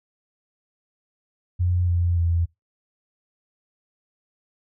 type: tone with pitch steps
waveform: sine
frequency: 89 / 86.87 / 84.78 Hz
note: F2 / F2 / E2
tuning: +33 / -9 / +49 cents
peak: -18 dBFS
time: 1.59-2.46 s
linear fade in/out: 20 ms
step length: 290 ms
effects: noise-tail reverb RT60 0.2 s tail -24 dB re dry